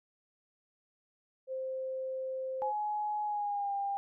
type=tone; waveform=sine; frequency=523.3 Hz; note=C5; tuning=in tune; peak=-34 dBFS; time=1.47-2.73 s; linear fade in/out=50 ms
type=tone with pitch glide; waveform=sine; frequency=841 to 798.9 Hz; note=G#5 to G5; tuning=+22 to +33 cents; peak=-31 dBFS; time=2.62-3.97 s; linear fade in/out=0 ms; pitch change=-89 cents; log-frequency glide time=3.24-3.73 s
effects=none